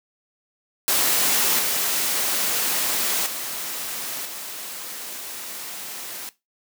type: noise with level steps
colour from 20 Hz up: white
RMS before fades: -20 / -23 / -30 / -34 dBFS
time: 0.88-6.29 s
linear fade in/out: 0 ms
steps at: 1.59 / 3.26 / 4.25 s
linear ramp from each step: 5 ms
effects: noise-tail reverb RT60 0.2 s tail -17 dB re dry + high-pass 200 Hz 12 dB/octave